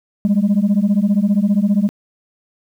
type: beating tone pair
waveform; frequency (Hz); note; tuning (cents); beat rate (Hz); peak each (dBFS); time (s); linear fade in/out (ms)
sine; 196 / 211; G3 / G#3; 0 / +28; 15; -13; 0.25-1.89; 0
effects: tanh soft clip ceiling -9 dBFS + 8-bit